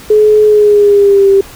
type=tone with pitch glide; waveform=sine; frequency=425.5 to 392.4 Hz; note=G#4 to G4; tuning=+42 to +2 cents; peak=-3 dBFS; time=0.1-1.41 s; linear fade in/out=5 ms; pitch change=-140 cents; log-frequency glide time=0.45-1.29 s; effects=pink hiss -33 dBFS RMS until 1.55 s